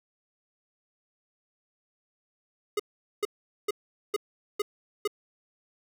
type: tone bursts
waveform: square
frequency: 415.3 Hz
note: G#4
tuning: in tune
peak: -25 dBFS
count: 6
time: 2.77-5.076 s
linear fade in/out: 5 ms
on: 26 ms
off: 430 ms
effects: none